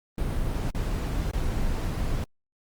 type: noise with dropouts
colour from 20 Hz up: brown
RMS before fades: -27 dBFS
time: 0.18-2.24 s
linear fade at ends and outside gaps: 1 ms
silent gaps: 0.705-0.748 / 1.312-1.334 s
effects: Opus 32 kbps